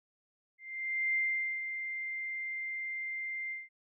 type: tone with ADSR envelope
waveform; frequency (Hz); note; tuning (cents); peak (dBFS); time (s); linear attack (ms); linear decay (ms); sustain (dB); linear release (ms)
sine; 2094; C7; +1; -27; 0.58-3.69; 570; 460; -8; 180
effects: none